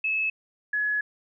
sine tone pair in turn, 2596 / 1693 Hz, E7 / G#6, -27 / +33 cents, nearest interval perfect fifth, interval 740 cents, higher first, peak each -23 dBFS, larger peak neither, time 0.04-0.3 / 0.73-1.01 s, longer second, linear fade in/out 5 ms, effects none

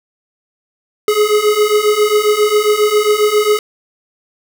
square beating tone pair, 417 / 424.4 Hz, G#4 / G#4, +7 / +38 cents, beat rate 7.4 Hz, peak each -15 / -13 dBFS, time 1.08-3.59 s, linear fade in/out 2 ms, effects none

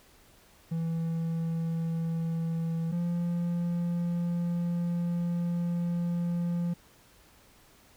triangle tone pair in turn, 164.81 / 172.68 Hz, E3 / F3, 0 / -19 cents, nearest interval minor second, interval 81 cents, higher second, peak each -26 / -25 dBFS, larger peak second, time 0.71-2.92 / 2.92-6.74 s, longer second, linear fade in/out 10 ms, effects pink hiss -59 dBFS RMS until 7.96 s

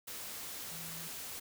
sine tone in noise, 164.6 Hz, E3, 2 cents flat, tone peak -50 dBFS, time 0.71-1.08 s, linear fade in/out 10 ms, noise white, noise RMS -44 dBFS, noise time 0.07-1.4 s, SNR -9 dB, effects none

